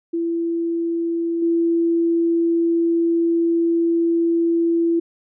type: tone with level steps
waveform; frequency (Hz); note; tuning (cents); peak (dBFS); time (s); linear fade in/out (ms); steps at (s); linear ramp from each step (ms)
sine; 335.6; E4; +31; -19 / -15; 0.13-5; 10; 1.42; 5
effects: none